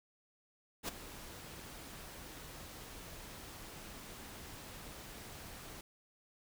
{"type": "noise with ADSR envelope", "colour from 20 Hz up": "pink", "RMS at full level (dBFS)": -36, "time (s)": [0.83, 5.81], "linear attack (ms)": 54, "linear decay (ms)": 11, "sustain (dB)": -14, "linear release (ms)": 3, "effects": []}